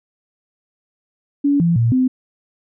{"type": "tone with pitch steps", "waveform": "sine", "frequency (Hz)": [284.5, 169.3, 116.3, 256.7], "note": ["C#4", "E3", "A#2", "C4"], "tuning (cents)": [45, 46, -4, -33], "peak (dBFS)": -12, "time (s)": [1.44, 2.08], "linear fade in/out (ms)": 10, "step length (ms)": 160, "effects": []}